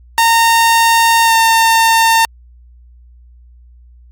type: tone with pitch glide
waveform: sawtooth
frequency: 918 to 907.5 Hz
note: A#5 to A#5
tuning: -27 to -47 cents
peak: -4 dBFS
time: 0.18-2.25 s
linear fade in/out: 0 ms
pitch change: -20 cents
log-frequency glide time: 1.24-1.33 s
effects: added 60 Hz sine -39 dBFS peak until 4.11 s + Opus 48 kbps